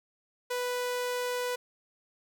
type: tone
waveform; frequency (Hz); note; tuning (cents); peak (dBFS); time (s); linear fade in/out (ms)
sawtooth; 493.9; B4; 0; -26; 0.5-1.56; 10
effects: none